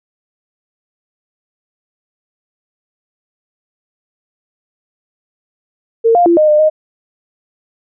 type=tone with pitch steps; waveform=sine; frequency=456.3 / 701 / 341.3 / 614 / 603 / 620 Hz; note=A#4 / F5 / F4 / D#5 / D5 / D#5; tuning=-37 / +6 / -40 / -23 / +46 / -6 cents; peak=-6 dBFS; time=6.04-6.7 s; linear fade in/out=20 ms; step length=110 ms; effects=none